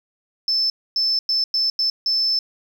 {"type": "tone bursts at uneven times", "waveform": "sine", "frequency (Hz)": 5274, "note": "E8", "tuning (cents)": 0, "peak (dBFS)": -16, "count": 6, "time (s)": [[0.48, 0.7], [0.96, 1.19], [1.29, 1.44], [1.54, 1.7], [1.79, 1.9], [2.06, 2.39]], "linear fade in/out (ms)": 2, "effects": ["tanh soft clip ceiling -12 dBFS", "8-bit"]}